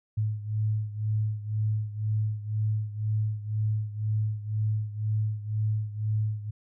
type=beating tone pair; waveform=sine; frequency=106.8 / 108.8 Hz; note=G#2 / A2; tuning=+49 / -19 cents; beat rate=2 Hz; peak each=-27 / -31 dBFS; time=0.17-6.51 s; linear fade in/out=10 ms; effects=none